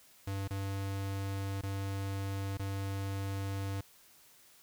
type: tone with dropouts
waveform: square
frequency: 98 Hz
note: G2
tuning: in tune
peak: -35 dBFS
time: 0.27-3.81 s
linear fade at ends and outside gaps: 5 ms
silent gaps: 0.477-0.506 / 1.613-1.633 / 2.573-2.594 s
effects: white hiss -61 dBFS RMS until 4.62 s